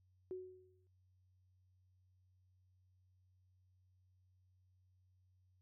sine tone with exponential decay, 370 Hz, F#4, in tune, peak -40 dBFS, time 0.31-0.87 s, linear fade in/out 0 ms, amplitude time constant 120 ms, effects added 92 Hz sine -70 dBFS peak until 5.61 s

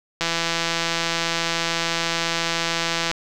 click train, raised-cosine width 0.2 ms, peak -5 dBFS, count 486, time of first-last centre 0.21-3.114 s, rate 167 Hz, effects none

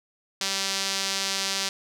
sawtooth tone with band-pass filter, 194.3 Hz, G3, 15 cents flat, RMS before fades -28 dBFS, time 0.41-1.69 s, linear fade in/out 2 ms, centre 5000 Hz, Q 1.5, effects none

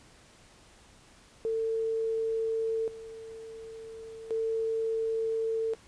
sine tone with tremolo, 448.4 Hz, A4, 33 cents sharp, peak -27 dBFS, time 1.45-5.75 s, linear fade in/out 0 ms, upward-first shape square, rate 0.35 Hz, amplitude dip 80%, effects pink hiss -57 dBFS RMS until 5.87 s + resampled to 22050 Hz

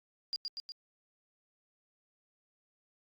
sine tone with echo, 4823 Hz, D8, 45 cents sharp, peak -32 dBFS, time 0.33-0.36 s, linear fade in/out 0 ms, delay 120 ms, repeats 3, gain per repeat -3 dB, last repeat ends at 0.72 s, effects Opus 48 kbps

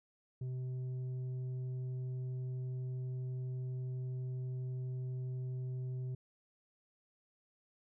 sine tone with tanh clipping, 127.7 Hz, C3, 42 cents flat, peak -38 dBFS, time 0.41-6.15 s, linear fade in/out 5 ms, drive 5 dB, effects none

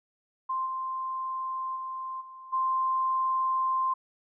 sine tone with level steps, 1046.5 Hz, C6, in tune, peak -27 / -30 / -33 / -43 / -24 dBFS, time 0.49-3.94 s, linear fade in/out 10 ms, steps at 0.65 / 1.75 / 2.2 / 2.52 s, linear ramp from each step 20 ms, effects none

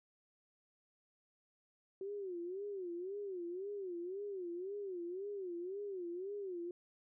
sine tone with vibrato, 375.1 Hz, F#4, 24 cents sharp, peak -40 dBFS, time 2.01-6.71 s, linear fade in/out 2 ms, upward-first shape sine, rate 1.9 Hz, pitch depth 160 cents each way, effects none

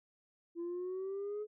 sine exponential sweep, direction up, 336.5 to 427.7 Hz, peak -35 dBFS, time 0.55-1.47 s, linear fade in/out 50 ms, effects tanh soft clip ceiling -35 dBFS

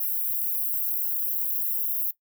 white high-pass noise, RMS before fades -27 dBFS, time 0-2.11 s, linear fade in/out 5 ms, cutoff 12000 Hz, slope 48 dB/octave, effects noise-tail reverb RT60 0.1 s tail -18 dB re dry

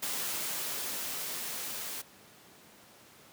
white noise with level ramp, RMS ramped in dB -34 to -39 dBFS, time 0.02-2.02 s, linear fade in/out 10 ms, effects pink hiss -56 dBFS RMS until 3.32 s + high-pass 150 Hz 12 dB/octave

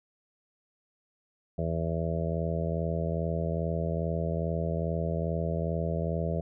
harmonic tone, 82.41 Hz, E2, in tune, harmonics 1 / 2 / 3 / 4 / 5 / 6 / 7 / 8, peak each -33 / -31 / -44 / -43 / -38 / -38 / -37 / -37 dBFS, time 1.58-6.41 s, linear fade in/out 5 ms, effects none

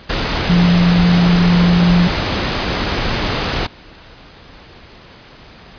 sine tone in noise, 174.61 Hz, F3, in tune, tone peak -9 dBFS, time 0.49-2.08 s, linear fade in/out 10 ms, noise pink, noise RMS -18 dBFS, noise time 0.09-3.67 s, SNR +6 dB, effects pink hiss -40 dBFS RMS until 5.78 s + resampled to 11025 Hz

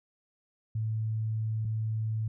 sine tone pair in turn, 110 / 110 Hz, A2 / A2, 0 / 0 cents, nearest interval unison, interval 0 cents, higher neither, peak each -28 dBFS, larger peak neither, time 0.75-1.65 / 1.65-2.28 s, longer first, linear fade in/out 5 ms, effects none

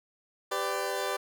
20% pulse chord, G major, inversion none, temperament equal with one note detuned, 392 / 503.7 / 587.3 Hz, G4 / B4 / D5, 0 / +34 / 0 cents, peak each -29 dBFS, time 0.51-1.17 s, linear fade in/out 10 ms, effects none

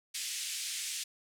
white band-pass noise, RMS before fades -38 dBFS, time 0.14-1.04 s, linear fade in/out 10 ms, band 2200 to 9400 Hz, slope 24 dB/octave, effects none

